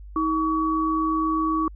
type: tone pair together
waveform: sine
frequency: 318.3 / 1132 Hz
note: D#4 / C#6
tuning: +39 / +36 cents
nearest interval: octave + minor seventh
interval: 2197 cents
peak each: -23 dBFS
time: 0.16-1.68 s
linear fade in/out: 2 ms
effects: added 50 Hz sine -38 dBFS peak until 1.75 s